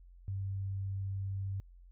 sine tone, 97.3 Hz, G2, 12 cents flat, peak -34 dBFS, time 0.28-1.6 s, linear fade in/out 0 ms, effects added 44 Hz sine -53 dBFS peak until 1.91 s

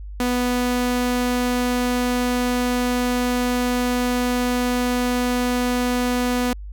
sawtooth tone, 246.9 Hz, B3, in tune, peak -15 dBFS, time 0.2-6.53 s, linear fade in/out 2 ms, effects added 50 Hz sine -31 dBFS peak until 6.72 s

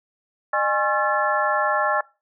sine tone cluster, 606 / 823 / 1080 / 1355 / 1736 Hz, D#5 / G#5 / C#6 / E6 / A6, -46 / -16 / -45 / +47 / -24 cents, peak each -25 dBFS, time 0.53-2.01 s, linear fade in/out 5 ms, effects noise-tail reverb RT60 0.3 s tail -22 dB re dry

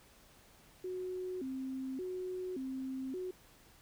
sine tone with vibrato, 311.1 Hz, D#4, in tune, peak -37 dBFS, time 0.84-3.31 s, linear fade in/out 5 ms, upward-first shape square, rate 0.87 Hz, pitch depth 290 cents each way, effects pink hiss -62 dBFS RMS until 3.81 s

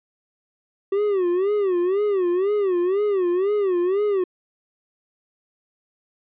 triangle tone with vibrato, 382.3 Hz, G4, 43 cents flat, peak -16 dBFS, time 0.92-4.24 s, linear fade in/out 5 ms, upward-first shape sine, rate 2 Hz, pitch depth 160 cents each way, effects resampled to 8000 Hz

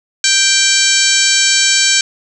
harmonic tone with a mistuned harmonic, 784 Hz, G5, in tune, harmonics 2 / 3 / 4 / 5 / 6 / 7 / 8 / 9 / 10, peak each -18 / -18 / -18 / -18 / -18 / -18 / -18 / -18 / -18 dBFS, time 0.24-2.01 s, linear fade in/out 2 ms, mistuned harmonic 6, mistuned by -76 cents, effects 7-bit

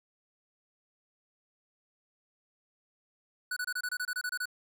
square tone bursts, 1480 Hz, F#6, in tune, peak -32 dBFS, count 12, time 3.51-4.456 s, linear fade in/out 5 ms, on 55 ms, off 26 ms, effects none

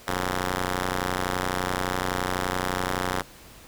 5% pulse ring-modulated tone, 91.8 Hz, F#2, 13 cents flat, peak -11 dBFS, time 0.07-3.22 s, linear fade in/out 5 ms, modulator 628 Hz, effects pink hiss -48 dBFS RMS until 3.67 s

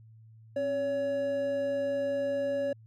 triangle tone pair together, 267 / 563.1 Hz, C4 / C#5, +35 / +27 cents, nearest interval octave + minor second, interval 1292 cents, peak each -36 / -26 dBFS, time 0.56-2.73 s, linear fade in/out 5 ms, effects added 111 Hz sine -51 dBFS peak until 2.86 s

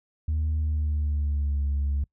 sine tone with pitch glide, 77.4 to 70.57 Hz, D#2 to C#2, -9 to +32 cents, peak -21 dBFS, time 0.28-2.04 s, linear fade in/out 5 ms, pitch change -159 cents, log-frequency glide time 0.58-1.62 s, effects noise-tail reverb RT60 0.1 s tail -26 dB re dry + tanh soft clip ceiling -21 dBFS

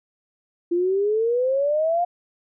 sine exponential sweep, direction up, 340 to 713 Hz, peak -18 dBFS, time 0.71-2.05 s, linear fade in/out 10 ms, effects none

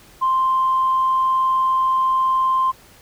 sine tone, 1046.5 Hz, C6, in tune, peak -14 dBFS, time 0.21-2.72 s, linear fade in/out 20 ms, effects tanh soft clip ceiling -10 dBFS + pink hiss -48 dBFS RMS until 3.01 s

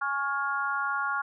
harmonic tone with a mistuned harmonic, 277.2 Hz, C#4, in tune, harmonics 3 / 4 / 5 / 6, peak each -35 / -31 / -29 / -40 dBFS, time 0.01-1.22 s, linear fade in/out 10 ms, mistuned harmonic 5, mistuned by +27 cents, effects none

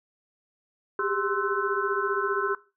sine tone cluster, 390.6 / 405.7 / 1047 / 1318 / 1507 Hz, G4 / G#4 / C6 / E6 / F#6, -6 / -41 / +1 / -1 / +31 cents, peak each -31 dBFS, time 0.99-2.55 s, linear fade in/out 2 ms, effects noise-tail reverb RT60 0.3 s tail -18 dB re dry

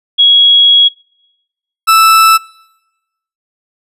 sine / 40% pulse tone pair in turn, 3322 / 1318.3 Hz, G#7 / E6, 0 / 0 cents, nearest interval octave + major third, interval 1600 cents, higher first, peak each -3 dBFS, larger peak neither, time 0.18-0.89 / 1.87-2.38 s, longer first, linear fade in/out 20 ms, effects noise-tail reverb RT60 1.0 s tail -26 dB re dry + resampled to 32000 Hz

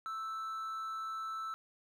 triangle tone with amplitude modulation, 1318.5 Hz, E6, in tune, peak -34 dBFS, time 0.06-1.54 s, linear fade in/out 0 ms, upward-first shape sine, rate 227 Hz, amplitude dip 35%, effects none

